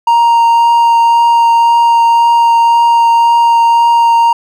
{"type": "tone with vibrato", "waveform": "triangle", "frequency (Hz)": 932.3, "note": "A#5", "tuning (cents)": 0, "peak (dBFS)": -3, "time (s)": [0.07, 4.33], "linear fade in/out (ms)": 5, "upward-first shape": "triangle", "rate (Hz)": 1.9, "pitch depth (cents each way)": 9, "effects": []}